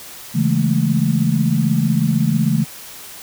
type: chord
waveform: sine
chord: A major seventh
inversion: first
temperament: equal with one note detuned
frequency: 138.59 / 164.81 / 207.7 / 223.6 Hz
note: C#3 / E3 / G#3 / A3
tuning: 0 / 0 / 0 / +28 cents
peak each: -19 / -18 / -21 / -19 dBFS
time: 0.34-2.65 s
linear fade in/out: 20 ms
effects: white hiss -36 dBFS RMS until 3.22 s